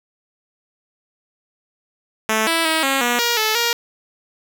5% pulse tone with pitch steps, 219.1 / 329.7 / 319.5 / 271.3 / 241.5 / 473.9 / 434.5 / 470.7 Hz, A3 / E4 / D#4 / C#4 / B3 / A#4 / A4 / A#4, -7 / 0 / +46 / -37 / -39 / +28 / -22 / +17 cents, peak -5 dBFS, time 2.29-3.73 s, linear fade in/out 2 ms, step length 180 ms, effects none

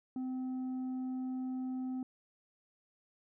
sine tone with tanh clipping, 257.2 Hz, C4, 30 cents flat, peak -36 dBFS, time 0.16-2.03 s, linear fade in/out 2 ms, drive 4 dB, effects none

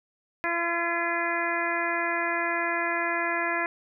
harmonic tone with a mistuned harmonic, 340.2 Hz, F4, 45 cents flat, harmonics 1 / 2 / 3 / 4 / 5 / 6 / 7, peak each -34 / -32 / -32 / -35 / -30 / -32 / -36 dBFS, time 0.44-3.66 s, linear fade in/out 0 ms, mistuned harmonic 7, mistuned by +43 cents, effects none

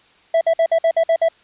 triangle tone bursts, 659.3 Hz, E5, in tune, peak -10 dBFS, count 8, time 0.34-1.286 s, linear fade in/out 5 ms, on 71 ms, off 54 ms, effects white hiss -53 dBFS RMS until 1.43 s + resampled to 8000 Hz

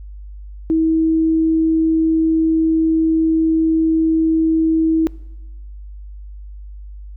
sine tone, 321.8 Hz, E4, 42 cents flat, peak -12 dBFS, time 0.7-5.07 s, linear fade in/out 0 ms, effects noise-tail reverb RT60 1.0 s tail -23 dB re dry + added 50 Hz sine -31 dBFS peak until 7.16 s

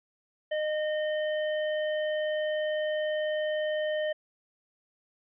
square tone, 613 Hz, D#5, 26 cents flat, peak -28 dBFS, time 0.51-4.13 s, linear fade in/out 10 ms, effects resampled to 8000 Hz

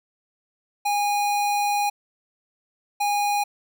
square tone pair in turn, 820 / 820 Hz, G#5 / G#5, -22 / -22 cents, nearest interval unison, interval 0 cents, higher neither, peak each -21 / -21 dBFS, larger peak neither, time 0.85-1.9 / 3-3.44 s, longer first, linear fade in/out 10 ms, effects none

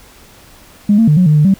sine tone with pitch steps, 205.7 / 226.3 / 150.6 / 181.8 / 152 / 150.1 / 193.7 Hz, G#3 / A3 / D3 / F#3 / D#3 / D3 / G3, -16 / +49 / +44 / -30 / -40 / +38 / -20 cents, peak -5 dBFS, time 0.89-1.541 s, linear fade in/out 5 ms, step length 93 ms, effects tanh soft clip ceiling -1 dBFS + pink hiss -42 dBFS RMS until 1.59 s

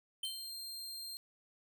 square tone with exponential decay, 3100 Hz, G7, 20 cents flat, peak -35 dBFS, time 0.23-0.51 s, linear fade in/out 5 ms, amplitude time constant 60 ms
sawtooth tone, 4186 Hz, C8, in tune, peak -40 dBFS, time 0.25-1.17 s, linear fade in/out 0 ms
effects none

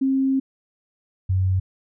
sine tone pair in turn, 267.5 / 93.81 Hz, C4 / F#2, +38 / +24 cents, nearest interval octave + tritone, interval 1814 cents, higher first, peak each -17 dBFS, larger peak neither, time 0.01-0.4 / 1.29-1.6 s, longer first, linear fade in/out 10 ms, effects none

